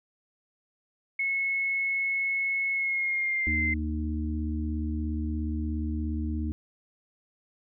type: tone with pitch glide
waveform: sine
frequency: 2188 to 2080 Hz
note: C#7 to C7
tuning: -23 to -11 cents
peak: -25 dBFS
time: 1.19-3.74 s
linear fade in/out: 5 ms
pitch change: -88 cents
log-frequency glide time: 2.72-3.59 s
type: harmonic tone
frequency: 77 Hz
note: D#2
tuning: 17 cents flat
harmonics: 1 / 3 / 4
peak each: -29 / -34 / -35 dBFS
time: 3.47-6.52 s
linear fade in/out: 0 ms
effects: none